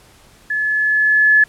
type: tone with level ramp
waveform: sine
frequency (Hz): 1717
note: A6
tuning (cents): -43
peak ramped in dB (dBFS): -17 to -7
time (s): 0.5-1.44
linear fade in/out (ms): 5
effects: pink hiss -48 dBFS RMS until 1.48 s + low-pass 12000 Hz 12 dB/octave